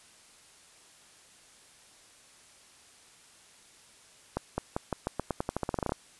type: accelerating click train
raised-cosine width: 1 ms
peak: -15 dBFS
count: 18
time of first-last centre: 4.37-5.921 s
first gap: 210 ms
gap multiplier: 0.88
effects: white hiss -57 dBFS RMS until 6.19 s + resampled to 24000 Hz